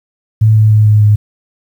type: tone with pitch steps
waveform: sine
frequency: 109.2 / 108.13 / 107.08 / 106.03 / 104.99 Hz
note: A2 / A2 / A2 / G#2 / G#2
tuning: -13 / -30 / -47 / +36 / +19 cents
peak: -4 dBFS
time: 0.41-1.16 s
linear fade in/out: 10 ms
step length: 150 ms
effects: 7-bit